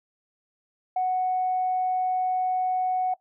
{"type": "tone", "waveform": "sine", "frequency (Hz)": 740, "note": "F#5", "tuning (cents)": 0, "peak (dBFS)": -21, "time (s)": [0.96, 3.14], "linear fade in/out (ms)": 5, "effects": ["noise-tail reverb RT60 0.1 s tail -18 dB re dry", "tanh soft clip ceiling -17 dBFS"]}